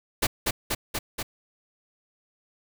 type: noise with echo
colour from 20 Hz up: pink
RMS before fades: -22 dBFS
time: 0.22-0.27 s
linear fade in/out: 10 ms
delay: 240 ms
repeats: 4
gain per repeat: -2 dB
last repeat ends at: 1.23 s
effects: none